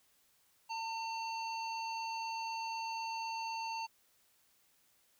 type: harmonic tone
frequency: 904 Hz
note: A5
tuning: 47 cents sharp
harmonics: 1 / 3 / 5 / 7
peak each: -38 / -45 / -47 / -56 dBFS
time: 0.69-3.87 s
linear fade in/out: 20 ms
effects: white hiss -71 dBFS RMS until 5.19 s